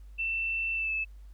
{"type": "tone with pitch glide", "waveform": "sine", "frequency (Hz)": [2676, 2616], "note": ["E7", "E7"], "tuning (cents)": [25, -14], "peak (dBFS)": -28, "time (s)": [0.18, 1.05], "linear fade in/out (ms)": 20, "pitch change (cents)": -39, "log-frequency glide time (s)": [0.74, 0.92], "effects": ["added 50 Hz sine -45 dBFS peak until 1.33 s", "pink hiss -70 dBFS RMS until 1.33 s"]}